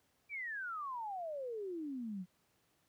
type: exponential sweep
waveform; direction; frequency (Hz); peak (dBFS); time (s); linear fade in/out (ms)
sine; down; 2382 to 174.2; -39; 0.29-2.26; 50
effects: pink hiss -75 dBFS RMS until 2.88 s + high-pass 80 Hz 12 dB/octave